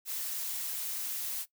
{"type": "noise", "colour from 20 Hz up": "blue", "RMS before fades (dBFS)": -36, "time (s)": [0.05, 1.46], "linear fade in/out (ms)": 50, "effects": ["noise-tail reverb RT60 0.1 s tail -18 dB re dry"]}